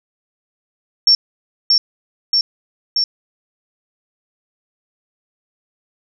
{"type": "tone with echo", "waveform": "sine", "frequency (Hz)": 5450, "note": "F8", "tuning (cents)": -43, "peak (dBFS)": -7, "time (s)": [1.07, 1.15], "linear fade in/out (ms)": 2, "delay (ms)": 630, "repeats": 3, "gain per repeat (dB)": -2, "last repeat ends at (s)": 3.04, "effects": []}